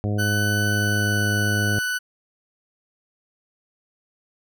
harmonic tone, 103.83 Hz, G#2, in tune, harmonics 1 / 2 / 3 / 4 / 5 / 6 / 7, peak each -22 / -28 / -32 / -34 / -36 / -38 / -39 dBFS, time 0.04-1.79 s, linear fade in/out 0 ms
40% pulse tone with pitch glide, 1500 to 1490.5 Hz, F#6 to F#6, +23 to +12 cents, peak -22 dBFS, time 0.18-1.99 s, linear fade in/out 20 ms, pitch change -11 cents, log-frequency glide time 0.57-1.36 s
effects none

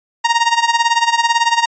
sawtooth tone with tremolo, 932.3 Hz, A#5, in tune, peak -5 dBFS, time 0.24-1.66 s, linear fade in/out 10 ms, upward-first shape sine, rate 18 Hz, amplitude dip 80%, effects resampled to 16000 Hz

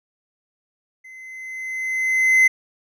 triangle tone with level ramp, 2052 Hz, C7, 34 cents flat, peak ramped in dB -38 to -8 dBFS, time 1.04-2.48 s, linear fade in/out 10 ms, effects none

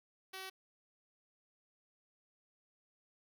5% pulse tone, 379.9 Hz, F#4, 46 cents sharp, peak -33 dBFS, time 0.33-0.5 s, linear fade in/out 10 ms, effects none

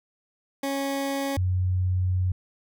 20% pulse / sine tone pair in turn, 275.7 / 91.75 Hz, C#4 / F#2, -9 / -14 cents, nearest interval octave + perfect fifth, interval 1905 cents, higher first, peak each -21 dBFS, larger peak neither, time 0.63-1.37 / 1.37-2.32 s, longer second, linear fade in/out 5 ms, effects none

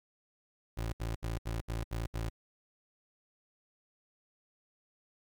25% pulse tone bursts, 56.3 Hz, A1, 40 cents sharp, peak -30 dBFS, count 7, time 0.77-2.298 s, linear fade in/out 10 ms, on 160 ms, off 68 ms, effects 12-bit

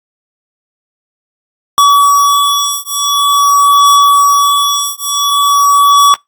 square beating tone pair, 1138 / 1138.47 Hz, C#6 / C#6, +45 / +46 cents, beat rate 0.47 Hz, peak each -10 dBFS, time 1.78-6.14 s, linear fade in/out 0 ms, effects noise-tail reverb RT60 0.2 s tail -26 dB re dry + AAC 64 kbps

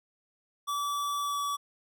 square tone with pitch glide, 1153 to 1144.4 Hz, D6 to D6, -32 to -45 cents, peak -30 dBFS, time 0.67-1.57 s, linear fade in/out 20 ms, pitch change -13 cents, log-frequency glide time 1.2-1.4 s, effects none

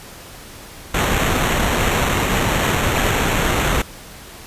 pink noise with sample-and-hold, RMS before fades -18 dBFS, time 0.94-3.82 s, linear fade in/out 5 ms, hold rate 4900 Hz, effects pink hiss -38 dBFS RMS until 4.46 s + resampled to 32000 Hz

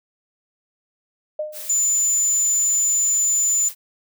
sine tone with exponential decay, 610 Hz, D#5, 34 cents flat, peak -20 dBFS, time 1.39-1.73 s, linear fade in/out 5 ms, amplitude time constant 73 ms
blue noise, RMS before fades -33 dBFS, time 1.52-3.75 s, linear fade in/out 50 ms
sine tone, 7040 Hz, A8, in tune, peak -16 dBFS, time 1.69-3.69 s, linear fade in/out 10 ms
effects none

